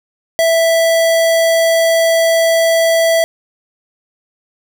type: tone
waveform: square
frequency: 659.3 Hz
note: E5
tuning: in tune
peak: -10 dBFS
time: 0.39-3.24 s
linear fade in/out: 0 ms
effects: none